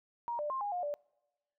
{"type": "tone with pitch steps", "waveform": "sine", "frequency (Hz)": [945, 593, 1058, 818, 714, 584], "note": ["A#5", "D5", "C6", "G#5", "F5", "D5"], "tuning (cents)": [23, 17, 19, -26, 38, -10], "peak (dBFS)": -33, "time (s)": [0.28, 0.94], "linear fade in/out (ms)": 0, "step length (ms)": 110, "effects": ["noise-tail reverb RT60 1.0 s tail -26 dB re dry"]}